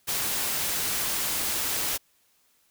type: noise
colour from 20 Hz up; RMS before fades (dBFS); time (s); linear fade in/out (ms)
white; -28; 0.07-1.98; 20
effects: white hiss -66 dBFS RMS until 2.7 s